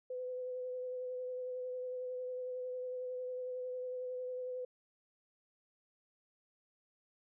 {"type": "tone with vibrato", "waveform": "sine", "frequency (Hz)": 504, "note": "B4", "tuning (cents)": 35, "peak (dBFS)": -38, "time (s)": [0.1, 4.65], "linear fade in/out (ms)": 5, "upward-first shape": "sine", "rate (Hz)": 11, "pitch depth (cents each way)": 17, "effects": []}